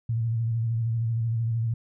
sine tone with vibrato, 114.6 Hz, A#2, 29 cents flat, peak -23 dBFS, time 0.09-1.74 s, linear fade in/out 5 ms, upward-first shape square, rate 13 Hz, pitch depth 38 cents each way, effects none

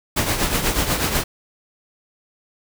pink noise with tremolo, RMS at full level -18 dBFS, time 0.16-1.24 s, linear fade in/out 10 ms, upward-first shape triangle, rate 8.2 Hz, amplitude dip 65%, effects none

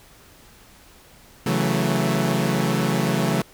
sawtooth chord, F# minor seventh, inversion second, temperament equal with one note detuned, 136.84 / 164.81 / 185 / 220 Hz, C#3 / E3 / F#3 / A3, -22 / 0 / 0 / 0 cents, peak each -21 dBFS, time 1.46-3.42 s, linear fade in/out 5 ms, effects pink hiss -50 dBFS RMS until 3.53 s

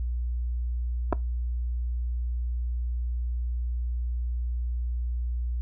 clicks, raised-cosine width 1 ms, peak -11 dBFS, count 2, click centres 1.126 / 1.129 s, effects noise-tail reverb RT60 0.2 s tail -21 dB re dry + added 60 Hz sine -26 dBFS peak until 5.61 s

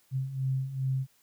sine beating tone pair, 130.81 / 133.31 Hz, C3 / C3, 0 / +33 cents, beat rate 2.5 Hz, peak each -34 / -29 dBFS, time 0.11-1.07 s, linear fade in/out 50 ms, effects white hiss -66 dBFS RMS until 1.22 s

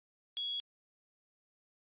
sine tone, 3342 Hz, G#7, 10 cents sharp, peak -34 dBFS, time 0.37-0.6 s, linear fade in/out 0 ms, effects resampled to 8000 Hz

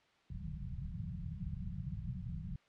white low-pass noise, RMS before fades -42 dBFS, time 0.3-2.56 s, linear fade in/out 2 ms, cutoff 190 Hz, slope 96 dB/octave, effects white hiss -69 dBFS RMS until 2.68 s + low-pass 3000 Hz 12 dB/octave

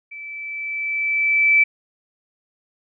sine tone with level ramp, 2317 Hz, D7, 24 cents flat, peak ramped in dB -33 to -10 dBFS, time 0.11-1.64 s, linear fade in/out 10 ms, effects none

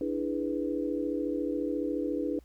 sine chord, E dominant seventh, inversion third, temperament equal with one note detuned, 293.7 / 327.9 / 415.3 / 493.9 Hz, D4 / E4 / G#4 / B4, 0 / -9 / 0 / 0 cents, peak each -32 / -34 / -36 / -35 dBFS, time 0.01-2.39 s, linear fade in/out 2 ms, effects added 60 Hz sine -53 dBFS peak until 2.44 s + pink hiss -67 dBFS RMS until 2.44 s

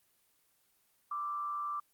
sine tone with frequency modulation, 1174.7 Hz, D6, in tune, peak -34 dBFS, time 1.11-1.8 s, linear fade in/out 5 ms, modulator 152 Hz, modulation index 0.33, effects white hiss -72 dBFS RMS until 1.93 s + Opus 24 kbps

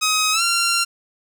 10% pulse tone with pitch glide, 1264 to 1378.4 Hz, D#6 to F6, +27 to -23 cents, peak -8 dBFS, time 0.01-0.85 s, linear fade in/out 20 ms, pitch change +150 cents, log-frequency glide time 0.32-0.42 s, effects none

